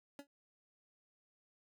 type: tone with exponential decay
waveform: 25% pulse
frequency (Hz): 283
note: C#4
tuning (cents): +36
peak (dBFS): -40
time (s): 0.19-0.27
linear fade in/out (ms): 1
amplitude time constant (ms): 17
effects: none